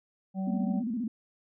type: harmonic tone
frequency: 190.8 Hz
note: G3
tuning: 47 cents flat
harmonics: 1 / 3 / 4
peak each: -29 / -44 / -43 dBFS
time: 0.34-0.83 s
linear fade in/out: 50 ms
type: tone with vibrato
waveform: sine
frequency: 233.1 Hz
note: A#3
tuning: in tune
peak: -29 dBFS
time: 0.47-1.08 s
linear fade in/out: 5 ms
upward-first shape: square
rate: 15 Hz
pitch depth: 130 cents each way
effects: none